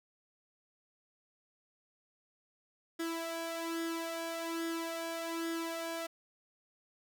sawtooth tone with flanger, 331.2 Hz, E4, 8 cents sharp, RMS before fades -38 dBFS, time 2.99-6.07 s, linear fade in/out 10 ms, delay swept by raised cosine 0.58 to 1.78 ms, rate 1.2 Hz, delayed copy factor +0.65, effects none

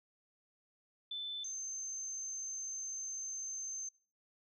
sine tone pair in turn, 3520 / 6272 Hz, A7 / G8, 0 / 0 cents, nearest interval minor seventh, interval 1000 cents, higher second, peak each -38 / -39 dBFS, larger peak first, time 1.11-1.44 / 1.44-3.89 s, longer second, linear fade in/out 5 ms, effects noise-tail reverb RT60 0.4 s tail -22 dB re dry

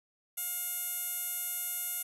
15% pulse tone with band-pass filter, 710 Hz, F5, 28 cents sharp, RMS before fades -36 dBFS, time 0.37-2.03 s, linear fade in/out 10 ms, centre 11000 Hz, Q 4.4, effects none

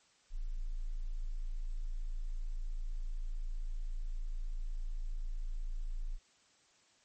sine tone, 27.76 Hz, A0, 16 cents sharp, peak -34 dBFS, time 0.3-6.19 s, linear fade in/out 50 ms, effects white hiss -68 dBFS RMS until 7.04 s + MP3 32 kbps

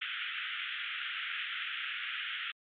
white band-pass noise, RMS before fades -38 dBFS, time 0.01-2.52 s, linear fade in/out 10 ms, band 1300 to 3400 Hz, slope 96 dB/octave, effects MP3 48 kbps

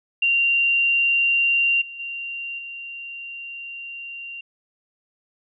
sine tone with level steps, 2769 Hz, F7, 15 cents flat, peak -16 / -34 / -28 / -32 dBFS, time 0.22-4.41 s, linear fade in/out 5 ms, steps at 1.81 / 1.99 / 2.58 s, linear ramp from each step 10 ms, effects none

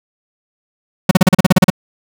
45% pulse tone bursts, 185 Hz, F#3, in tune, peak -4 dBFS, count 11, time 1.09-1.702 s, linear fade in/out 5 ms, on 22 ms, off 37 ms, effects none

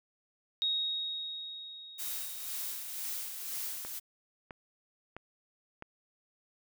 sine tone with exponential decay, 3761 Hz, A#7, 15 cents sharp, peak -27 dBFS, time 0.62-3.34 s, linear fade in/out 0 ms, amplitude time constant 590 ms
blue noise with tremolo, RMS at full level -37 dBFS, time 1.98-4 s, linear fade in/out 20 ms, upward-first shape sine, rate 2 Hz, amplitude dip 45%
click train, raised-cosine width 0.5 ms, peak -28 dBFS, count 4, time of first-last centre 3.85-5.824 s, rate 1.52 Hz
effects none

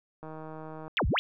click train, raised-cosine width 1 ms, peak -29 dBFS, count 103, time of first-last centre 0.23-0.88 s, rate 157 Hz
sine exponential two-way sweep, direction down then up, 3718 to 44.07 to 3718 Hz, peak -24 dBFS, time 0.97-1.19 s, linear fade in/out 0 ms, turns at 1.07 s
effects none

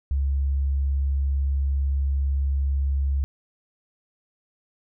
sine tone, 68.9 Hz, C#2, 10 cents flat, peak -20 dBFS, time 0.11-3.24 s, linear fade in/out 0 ms, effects none

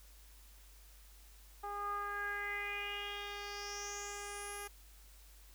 10% pulse tone with low-pass filter sweep, 407.7 Hz, G#4, 32 cents flat, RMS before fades -42 dBFS, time 1.63-4.68 s, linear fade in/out 10 ms, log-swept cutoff 980 to 12000 Hz, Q 5.4, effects added 50 Hz sine -57 dBFS peak until 5.54 s + white hiss -63 dBFS RMS until 5.54 s

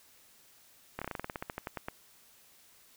slowing click train, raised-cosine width 0.5 ms, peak -21 dBFS, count 16, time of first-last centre 0.99-1.885 s, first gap 26 ms, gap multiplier 1.11, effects white hiss -61 dBFS RMS until 2.96 s

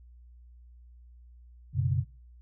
sine chord, F# suspended fourth, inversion none, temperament just, 92.5 / 123.33 / 138.75 Hz, F#2 / B2 / C#3, 0 / -2 / +2 cents, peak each -29 dBFS, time 1.73-2.05 s, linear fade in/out 50 ms, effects noise-tail reverb RT60 0.4 s tail -22 dB re dry + added 60 Hz sine -50 dBFS peak until 2.41 s

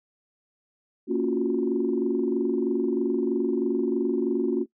sine chord, Gb major seventh, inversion first, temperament just, 231.2 / 277.5 / 346.9 / 370 Hz, Bb3 / Db4 / F4 / Gb4, -14 / +2 / -12 / 0 cents, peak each -28 / -27 / -27 / -26 dBFS, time 1.07-4.66 s, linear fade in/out 50 ms, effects noise-tail reverb RT60 0.1 s tail -21 dB re dry + tanh soft clip ceiling -13 dBFS

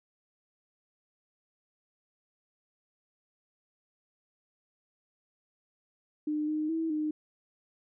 sine tone with pitch steps, 302.1 / 307 / 324.4 / 305.8 Hz, D4 / D#4 / E4 / D#4, +49 / -23 / -28 / -30 cents, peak -28 dBFS, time 6.27-7.11 s, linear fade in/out 5 ms, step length 210 ms, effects none

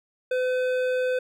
sine tone with hard clipping, 507 Hz, B4, 45 cents sharp, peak -24 dBFS, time 0.31-1.19 s, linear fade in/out 5 ms, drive 11 dB, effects none

